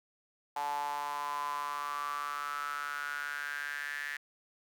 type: tone with high-pass filter sweep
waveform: sawtooth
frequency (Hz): 144.9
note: D3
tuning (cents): -23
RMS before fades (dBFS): -37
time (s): 0.56-4.17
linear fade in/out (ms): 5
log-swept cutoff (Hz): 840 to 1800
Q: 9.1
effects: none